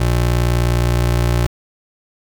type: tone pair together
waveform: square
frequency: 59.6 / 119.2 Hz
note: A#1 / A#2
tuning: +39 / +39 cents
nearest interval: octave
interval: 1200 cents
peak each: -17 dBFS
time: 0-1.47 s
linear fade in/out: 5 ms
effects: none